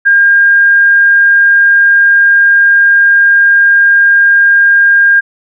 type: tone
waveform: sine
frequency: 1610 Hz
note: G6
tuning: 46 cents sharp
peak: -3 dBFS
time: 0.05-5.21 s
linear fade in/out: 20 ms
effects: none